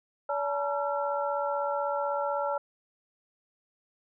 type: tone cluster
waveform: sine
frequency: 571 / 863 / 939 / 1356 Hz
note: D5 / A5 / A#5 / E6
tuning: -49 / -34 / +12 / +49 cents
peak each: -30 / -33 / -36 / -34 dBFS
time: 0.29-2.58 s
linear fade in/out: 5 ms
effects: none